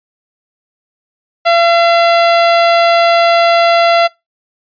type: tone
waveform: sawtooth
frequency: 680 Hz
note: F5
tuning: 46 cents flat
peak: -3 dBFS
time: 1.45-4.08 s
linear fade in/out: 20 ms
effects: noise-tail reverb RT60 0.2 s tail -23 dB re dry + resampled to 11025 Hz